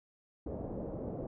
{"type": "low-pass noise", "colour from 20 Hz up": "white", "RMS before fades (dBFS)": -40, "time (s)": [0.46, 1.27], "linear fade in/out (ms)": 5, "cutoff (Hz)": 550, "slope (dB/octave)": 24, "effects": []}